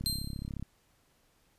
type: click train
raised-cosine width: 5 ms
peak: -26 dBFS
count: 22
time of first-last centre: 0.01-0.626 s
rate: 34.1 Hz
type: tone with exponential decay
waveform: sawtooth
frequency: 4155 Hz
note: C8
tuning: 13 cents flat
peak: -24 dBFS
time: 0.06-0.49 s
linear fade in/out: 0 ms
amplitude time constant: 92 ms
effects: pink hiss -69 dBFS RMS until 1.58 s + resampled to 32000 Hz